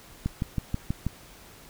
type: click train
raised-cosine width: 5 ms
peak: -14 dBFS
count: 6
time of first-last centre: 0.26-1.066 s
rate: 6.2 Hz
effects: pink hiss -50 dBFS RMS until 1.69 s